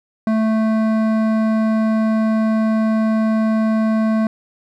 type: tone with hard clipping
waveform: sine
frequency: 220 Hz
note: A3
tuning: in tune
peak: -16 dBFS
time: 0.27-4.27 s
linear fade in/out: 2 ms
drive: 13 dB
effects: none